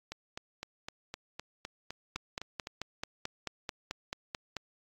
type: two click trains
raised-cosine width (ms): 0.2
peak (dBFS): -22 / -18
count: 11 / 12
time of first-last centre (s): 0.12-2.671 / 2.16-4.567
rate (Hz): 3.92 / 4.57
effects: AAC 64 kbps